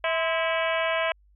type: harmonic tone with a mistuned harmonic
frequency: 325.7 Hz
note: E4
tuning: 21 cents flat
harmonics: 2 / 3 / 4 / 5 / 6 / 7 / 8 / 9 / 10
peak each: -26 / -31 / -35 / -32 / -35 / -32 / -35 / -36 / -41 dBFS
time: 0.04-1.12 s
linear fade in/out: 2 ms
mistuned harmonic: 3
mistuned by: +87 cents
effects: added 50 Hz sine -56 dBFS peak until 1.35 s